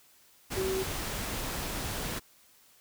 sine tone in noise, 380 Hz, F#4, 46 cents sharp, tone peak -29 dBFS, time 0.56-0.84 s, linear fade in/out 20 ms, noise pink, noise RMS -35 dBFS, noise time 0.5-2.2 s, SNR +3 dB, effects white hiss -61 dBFS RMS until 2.8 s

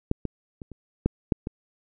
clicks, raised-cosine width 3 ms, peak -9 / -15 / -25 / -28 / -8 / -7 / -17 dBFS, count 7, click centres 0.114 / 0.253 / 0.618 / 0.717 / 1.06 / 1.322 / 1.471 s, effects none

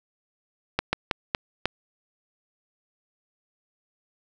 slowing click train, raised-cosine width 0.3 ms, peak -6 dBFS, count 5, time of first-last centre 0.79-1.656 s, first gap 140 ms, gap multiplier 1.3, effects none

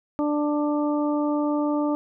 harmonic tone, 295.6 Hz, D4, 11 cents sharp, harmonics 1 / 2 / 3 / 4, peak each -22 / -28 / -32 / -34 dBFS, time 0.19-1.95 s, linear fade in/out 0 ms, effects none

